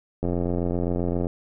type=click train; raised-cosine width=2 ms; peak=-13 dBFS; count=92; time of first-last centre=0.23-1.269 s; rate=87.6 Hz; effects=none